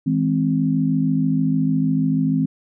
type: chord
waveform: sine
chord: E augmented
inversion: none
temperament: equal with one note detuned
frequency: 161.24 / 207.7 / 261.6 Hz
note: E3 / G#3 / B#3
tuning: -38 / 0 / 0 cents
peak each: -20 / -24 / -19 dBFS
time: 0.06-2.46 s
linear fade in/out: 10 ms
effects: none